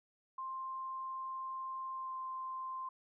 sine tone with pitch glide, 1052 to 1044.7 Hz, C6 to C6, +9 to -3 cents, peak -39 dBFS, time 0.38-2.89 s, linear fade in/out 5 ms, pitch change -12 cents, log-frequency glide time 1.93-2.15 s, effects none

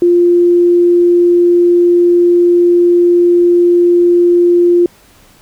sine tone, 349.2 Hz, F4, in tune, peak -5 dBFS, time 0.02-4.86 s, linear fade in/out 2 ms, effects pink hiss -45 dBFS RMS until 5.41 s

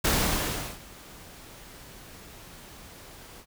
pink noise with ADSR envelope, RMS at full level -23 dBFS, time 0.04-3.46 s, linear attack 10 ms, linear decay 730 ms, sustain -24 dB, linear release 62 ms, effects none

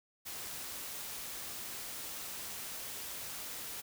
white noise, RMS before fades -43 dBFS, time 0.25-3.82 s, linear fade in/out 20 ms, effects none

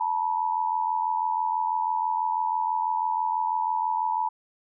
sine tone pair together, 880 / 966.1 Hz, A5 / B5, 0 / -38 cents, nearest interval major second, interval 162 cents, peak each -26 dBFS, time 0-4.29 s, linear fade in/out 10 ms, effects none

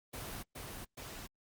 pink noise with echo, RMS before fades -43 dBFS, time 0.13-0.43 s, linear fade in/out 10 ms, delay 420 ms, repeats 2, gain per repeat -2 dB, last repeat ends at 1.27 s, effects Opus 24 kbps

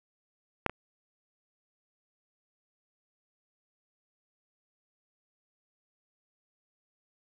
clicks, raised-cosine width 0.5 ms, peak -9 / -21 dBFS, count 2, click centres 0.663 / 0.696 s, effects none

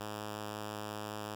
5% pulse tone, 105.5 Hz, G#2, 28 cents sharp, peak -28 dBFS, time 0-1.35 s, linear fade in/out 5 ms, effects none

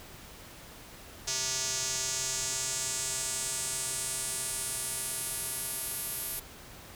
square tone with band-pass filter sweep, 130.81 Hz, C3, in tune, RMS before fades -34 dBFS, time 1.27-6.4 s, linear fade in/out 10 ms, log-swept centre 6100 to 12000 Hz, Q 2.9, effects pink hiss -49 dBFS RMS until 6.95 s

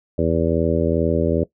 harmonic tone, 82.41 Hz, E2, in tune, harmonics 1 / 2 / 3 / 4 / 5 / 6 / 7, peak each -24 / -24 / -24 / -24 / -24 / -24 / -24 dBFS, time 0.18-1.44 s, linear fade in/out 5 ms, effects noise-tail reverb RT60 0.1 s tail -18 dB re dry

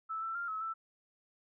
sine tone with pitch steps, 1313 / 1333 / 1393 / 1290 / 1326 Hz, E6 / E6 / F6 / E6 / E6, -7 / +19 / -5 / -38 / +10 cents, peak -35 dBFS, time 0.09-0.74 s, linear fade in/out 20 ms, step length 130 ms, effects none

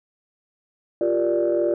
sine chord, G minor seventh, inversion third, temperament equal, 349.2 / 392 / 466.2 / 587.3 Hz, F4 / G4 / Bb4 / D5, 0 / 0 / 0 / 0 cents, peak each -21 / -27 / -27 / -21 dBFS, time 1.01-1.74 s, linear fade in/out 2 ms, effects tanh soft clip ceiling -11 dBFS

